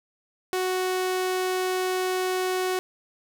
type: tone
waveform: sawtooth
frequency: 370 Hz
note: F#4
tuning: in tune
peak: -20 dBFS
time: 0.53-2.79 s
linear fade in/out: 0 ms
effects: none